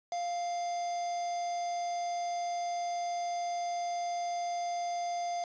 triangle tone with quantisation, 698.5 Hz, F5, in tune, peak -30 dBFS, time 0.12-5.44 s, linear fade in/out 2 ms, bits 7, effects resampled to 16000 Hz

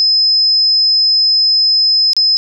sine tone with dropouts, 5100 Hz, D#8, 42 cents sharp, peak -8 dBFS, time 0-2.37 s, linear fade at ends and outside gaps 0 ms, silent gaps 2.133-2.166 s, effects none

